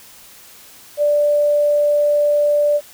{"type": "tone", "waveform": "sine", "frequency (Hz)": 587.3, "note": "D5", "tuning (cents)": 0, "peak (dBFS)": -12, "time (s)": [0.97, 2.81], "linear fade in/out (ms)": 50, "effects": ["white hiss -43 dBFS RMS until 2.93 s"]}